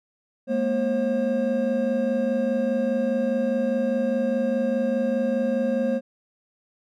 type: tone cluster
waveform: triangle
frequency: 213.9 / 238.8 / 536 Hz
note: A3 / A#3 / C5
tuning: -49 / +42 / +42 cents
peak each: -26 / -23 / -22 dBFS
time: 0.47-6.01 s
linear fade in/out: 50 ms
effects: none